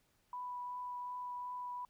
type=tone with vibrato; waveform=sine; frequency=987.8 Hz; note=B5; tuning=in tune; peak=-40 dBFS; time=0.33-1.85 s; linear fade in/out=2 ms; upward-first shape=triangle; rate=2.7 Hz; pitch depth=10 cents each way; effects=pink hiss -75 dBFS RMS until 1.89 s